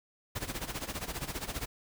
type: noise with tremolo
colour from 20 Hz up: pink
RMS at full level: -35 dBFS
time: 0.35-1.66 s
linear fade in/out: 10 ms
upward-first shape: sine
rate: 15 Hz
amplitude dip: 80%
effects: none